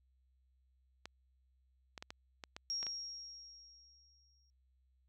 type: clicks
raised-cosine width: 0.2 ms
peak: -28 dBFS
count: 8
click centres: 1.056 / 1.978 / 2.025 / 2.105 / 2.438 / 2.565 / 2.829 / 2.867 s
type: tone with exponential decay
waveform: sine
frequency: 5588 Hz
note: F8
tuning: in tune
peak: -35 dBFS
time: 2.7-4.5 s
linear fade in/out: 0 ms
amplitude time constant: 390 ms
effects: added 64 Hz sine -70 dBFS peak until 5.08 s

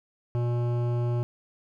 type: tone with hard clipping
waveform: sine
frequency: 120.2 Hz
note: B2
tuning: 46 cents flat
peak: -26 dBFS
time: 0.35-1.23 s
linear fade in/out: 0 ms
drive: 14 dB
effects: none

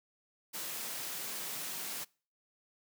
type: high-pass noise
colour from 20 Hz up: white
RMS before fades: -40 dBFS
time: 0.53-2.05 s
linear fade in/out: 20 ms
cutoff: 120 Hz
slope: 96 dB/octave
effects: noise-tail reverb RT60 0.4 s tail -25 dB re dry

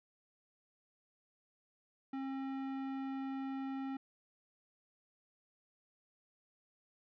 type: tone with tanh clipping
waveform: sine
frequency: 268.9 Hz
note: C4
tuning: 47 cents sharp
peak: -40 dBFS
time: 2.13-3.97 s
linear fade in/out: 5 ms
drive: 16 dB
effects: none

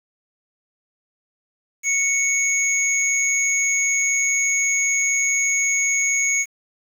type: tone pair together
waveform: sine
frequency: 2217 / 6652 Hz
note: C#7 / G#8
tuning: 0 / +2 cents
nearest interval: octave + perfect fifth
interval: 1902 cents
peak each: -20 dBFS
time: 1.83-6.46 s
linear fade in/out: 50 ms
effects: 7-bit

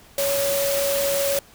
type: tone in noise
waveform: sine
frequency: 559 Hz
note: C#5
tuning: 14 cents sharp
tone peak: -21 dBFS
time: 0.18-1.39 s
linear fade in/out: 2 ms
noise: white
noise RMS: -26 dBFS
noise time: 0.18-1.39 s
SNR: +2 dB
effects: pink hiss -50 dBFS RMS until 1.54 s

